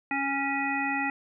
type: harmonic tone with a mistuned harmonic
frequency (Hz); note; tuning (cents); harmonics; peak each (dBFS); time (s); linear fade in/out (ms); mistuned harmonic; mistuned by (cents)
277.2; C#4; 0; 1 / 3 / 5 / 7 / 9; -32 / -31 / -37 / -31 / -33; 0.11-1.1; 2; 3; -17
effects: none